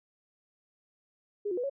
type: tone with pitch steps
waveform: sine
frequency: 410.7 / 358.4 / 490.8 / 554 Hz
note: G#4 / F4 / B4 / C#5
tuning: -19 / +45 / -11 / -1 cents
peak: -29 dBFS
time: 1.45-1.698 s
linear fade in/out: 10 ms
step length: 62 ms
effects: none